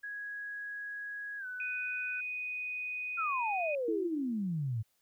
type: tone with pitch glide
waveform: sine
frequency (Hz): 1661.2 to 1497.2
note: G#6 to F#6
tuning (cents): 0 to +20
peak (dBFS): -38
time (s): 0.03-2.21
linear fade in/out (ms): 10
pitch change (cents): -180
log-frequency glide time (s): 1.38-1.46
type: tone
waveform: sine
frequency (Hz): 2489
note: D#7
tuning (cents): 0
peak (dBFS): -35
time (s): 1.6-3.75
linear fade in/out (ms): 2
type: exponential sweep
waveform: sine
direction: down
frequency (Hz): 1405 to 105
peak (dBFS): -31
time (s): 3.17-4.83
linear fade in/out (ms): 20
type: tone with exponential decay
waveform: sine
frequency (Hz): 329.6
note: E4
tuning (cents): 0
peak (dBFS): -30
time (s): 3.88-4.71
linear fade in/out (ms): 5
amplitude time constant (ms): 180
effects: white hiss -75 dBFS RMS until 5.01 s